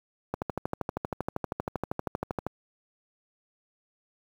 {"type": "click train", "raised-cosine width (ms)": 1, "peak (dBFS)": -15, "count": 28, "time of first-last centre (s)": [0.34, 2.466], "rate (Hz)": 12.7, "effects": ["high-pass 60 Hz 12 dB/octave", "8-bit"]}